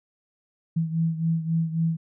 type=beating tone pair; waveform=sine; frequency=162.9 / 166.6 Hz; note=E3 / E3; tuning=-20 / +19 cents; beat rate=3.7 Hz; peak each=-23 / -28 dBFS; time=0.76-1.97 s; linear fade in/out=10 ms; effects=none